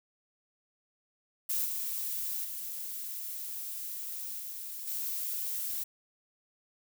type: noise with level steps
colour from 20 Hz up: violet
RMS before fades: -31 / -35 / -39 / -41 / -35 dBFS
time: 1.49-5.84 s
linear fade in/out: 10 ms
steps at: 1.65 / 2.44 / 4.39 / 4.87 s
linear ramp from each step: 10 ms
effects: none